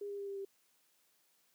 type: tone with pitch steps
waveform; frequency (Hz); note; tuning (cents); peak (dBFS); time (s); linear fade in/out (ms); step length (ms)
sine; 406.7 / 403.2 / 399.7 / 396.3 / 392.8; G#4 / G4 / G4 / G4 / G4; -36 / +49 / +34 / +19 / +4; -39; 0.01-0.45; 5; 88
effects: white hiss -73 dBFS RMS until 1.54 s + high-pass 150 Hz 12 dB/octave